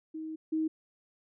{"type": "tone pair in turn", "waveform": "sine", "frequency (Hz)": [316, 316], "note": ["D#4", "D#4"], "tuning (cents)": [27, 27], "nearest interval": "unison", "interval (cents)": 0, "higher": "neither", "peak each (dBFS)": [-36, -27], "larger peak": "second", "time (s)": [[0.14, 0.36], [0.52, 0.68]], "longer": "first", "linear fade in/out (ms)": 10, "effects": []}